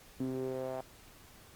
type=tone with band-pass filter sweep; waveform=sawtooth; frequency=130 Hz; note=C3; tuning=11 cents flat; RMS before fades=-37 dBFS; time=0.2-0.81 s; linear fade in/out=0 ms; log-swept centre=270 to 700 Hz; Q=3.7; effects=pink hiss -57 dBFS RMS until 1.55 s + Opus 48 kbps